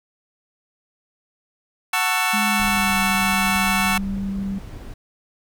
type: chord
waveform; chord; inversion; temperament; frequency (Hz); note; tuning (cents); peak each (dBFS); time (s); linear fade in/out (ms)
20% pulse; F# minor seventh; none; just; 740 / 888 / 1110 / 1332; F#5 / A5 / C#6 / E6; 0 / +16 / +2 / +18; -20; 1.93-3.98; 5
type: tone with pitch glide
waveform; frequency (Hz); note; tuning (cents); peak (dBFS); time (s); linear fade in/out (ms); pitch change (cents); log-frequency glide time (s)
sine; 209.7 to 195.66; G#3 to G3; +17 to -3; -23; 2.33-4.59; 10; -120; 2.46-2.99
type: noise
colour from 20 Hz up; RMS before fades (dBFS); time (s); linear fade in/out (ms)
brown; -34; 2.59-4.94; 5
effects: none